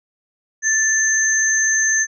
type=tone pair together; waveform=sine; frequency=1760 / 6272 Hz; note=A6 / G8; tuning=0 / 0 cents; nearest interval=octave + minor seventh; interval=2200 cents; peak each=-17 dBFS; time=0.62-2.07 s; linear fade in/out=50 ms; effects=none